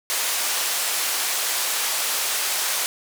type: band-pass noise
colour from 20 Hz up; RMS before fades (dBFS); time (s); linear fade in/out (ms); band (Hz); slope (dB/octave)
white; -24; 0.1-2.86; 0; 570 to 12000; 12
effects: none